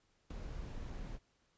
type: noise with ADSR envelope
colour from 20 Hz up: brown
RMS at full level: -40 dBFS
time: 0.3-1.19 s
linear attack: 6 ms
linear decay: 14 ms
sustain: -4 dB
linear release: 41 ms
effects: pink hiss -75 dBFS RMS until 1.57 s + resampled to 16000 Hz